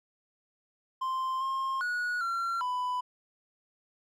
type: tone with pitch steps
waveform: triangle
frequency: 1045 / 1066 / 1459 / 1367 / 996 Hz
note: C6 / C6 / F#6 / F6 / B5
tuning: -2 / +32 / -25 / -37 / +14 cents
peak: -27 dBFS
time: 1.01-3.01 s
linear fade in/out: 10 ms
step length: 400 ms
effects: none